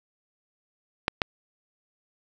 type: clicks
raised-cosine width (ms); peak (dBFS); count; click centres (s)
0.3; -6; 2; 1.081 / 1.218
effects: none